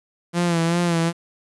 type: tone with vibrato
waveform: sawtooth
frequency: 170 Hz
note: F3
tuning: 46 cents flat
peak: -14 dBFS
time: 0.33-1.13 s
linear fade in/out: 50 ms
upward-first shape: sine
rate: 2.6 Hz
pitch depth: 50 cents each way
effects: resampled to 24000 Hz + 8-bit